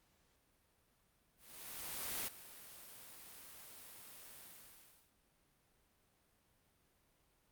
white noise with ADSR envelope, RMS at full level -40 dBFS, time 1.37-5.13 s, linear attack 900 ms, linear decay 17 ms, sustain -15 dB, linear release 710 ms, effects pink hiss -75 dBFS RMS until 7.51 s + Opus 48 kbps

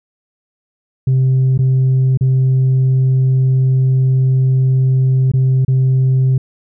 sine tone with dropouts, 130.81 Hz, C3, in tune, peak -7 dBFS, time 1.07-6.38 s, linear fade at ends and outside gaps 5 ms, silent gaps 1.577-1.589 / 2.174-2.209 / 5.317-5.336 / 5.649-5.68 s, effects tanh soft clip ceiling -8 dBFS

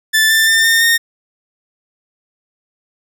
sawtooth tone with pitch steps, 1757 / 1777.4 / 1798.1 / 1819 / 1840.1 Hz, A6 / A6 / A6 / A#6 / A#6, -3 / +17 / +37 / -43 / -23 cents, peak -6 dBFS, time 0.13-0.98 s, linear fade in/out 20 ms, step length 170 ms, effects none

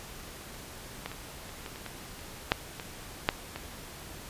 clicks, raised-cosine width 0.3 ms, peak -18 / -24 / -29 / -23 / -27 / -22 / -30 / -6 / -21 / -6 / -21 dBFS, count 11, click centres 1.06 / 1.116 / 1.493 / 1.662 / 1.759 / 1.863 / 2.192 / 2.519 / 2.798 / 3.289 / 3.56 s, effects pink hiss -45 dBFS RMS until 4.29 s + resampled to 32000 Hz

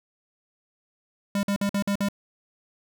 square tone bursts, 200.8 Hz, G3, 42 cents sharp, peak -23 dBFS, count 6, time 1.35-2.086 s, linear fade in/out 2 ms, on 81 ms, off 50 ms, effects none

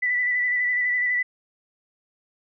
sine tone with vibrato, 1977 Hz, B6, 1 cent sharp, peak -20 dBFS, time 0.02-1.23 s, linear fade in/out 10 ms, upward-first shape square, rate 12 Hz, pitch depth 20 cents each way, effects none

